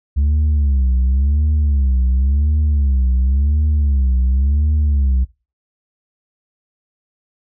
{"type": "tone with vibrato", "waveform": "sine", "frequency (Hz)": 69.2, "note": "C#2", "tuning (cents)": -2, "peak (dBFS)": -9, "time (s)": [0.16, 5.25], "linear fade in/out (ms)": 20, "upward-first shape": "sine", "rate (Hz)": 0.93, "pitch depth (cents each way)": 160, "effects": ["noise-tail reverb RT60 0.3 s tail -22 dB re dry", "tanh soft clip ceiling -11 dBFS"]}